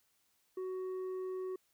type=tone with tanh clipping; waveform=sine; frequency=372.7 Hz; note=F#4; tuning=13 cents sharp; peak=-38 dBFS; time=0.57-1.56 s; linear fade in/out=5 ms; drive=5 dB; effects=white hiss -75 dBFS RMS until 1.73 s